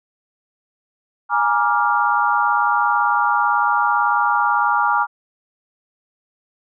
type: chord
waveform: sine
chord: Bb dominant seventh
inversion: third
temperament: equal with one note detuned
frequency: 830.6 / 948.6 / 1174.7 / 1396.9 Hz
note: Ab5 / Bb5 / D6 / F6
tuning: 0 / +30 / 0 / 0 cents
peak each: -20 dBFS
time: 1.29-5.07 s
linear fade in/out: 50 ms
effects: none